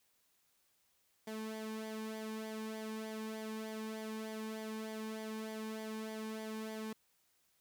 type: tone with flanger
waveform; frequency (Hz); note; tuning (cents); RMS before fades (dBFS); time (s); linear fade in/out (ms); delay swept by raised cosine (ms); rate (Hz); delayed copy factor
sawtooth; 218.7; A3; -10; -43; 1.27-6.93; 5; 0.74 to 1.51; 3.3; -0.65
effects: white hiss -75 dBFS RMS until 7.6 s